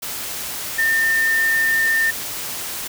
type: tone in noise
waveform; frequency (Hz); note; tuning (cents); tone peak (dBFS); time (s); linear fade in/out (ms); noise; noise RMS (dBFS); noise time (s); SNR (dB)
sine; 1807; A6; +46; -15; 0.78-2.11; 10; white; -28; 0.02-2.88; +10
effects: none